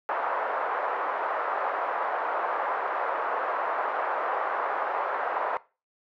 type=band-pass noise; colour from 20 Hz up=white; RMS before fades=-29 dBFS; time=0.09-5.57 s; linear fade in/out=0 ms; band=510 to 1300 Hz; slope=24 dB/octave; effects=noise-tail reverb RT60 0.3 s tail -19 dB re dry